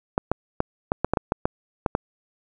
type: clicks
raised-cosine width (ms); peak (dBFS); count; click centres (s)
1; -6; 11; 0.179 / 0.316 / 0.604 / 0.919 / 1.046 / 1.136 / 1.172 / 1.321 / 1.455 / 1.862 / 1.951
effects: none